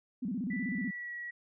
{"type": "tone with vibrato", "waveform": "sine", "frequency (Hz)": 220, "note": "A3", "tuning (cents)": 0, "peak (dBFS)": -32, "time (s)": [0.22, 0.91], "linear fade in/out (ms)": 10, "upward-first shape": "square", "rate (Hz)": 16, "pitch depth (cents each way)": 240}
{"type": "tone with pitch glide", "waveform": "sine", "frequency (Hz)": [1975.5, 1922.6], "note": ["B6", "B6"], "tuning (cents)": [0, -47], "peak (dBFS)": -38, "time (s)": [0.5, 1.31], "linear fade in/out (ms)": 10, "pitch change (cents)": -47, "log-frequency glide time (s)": [0.72, 1.14]}
{"effects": []}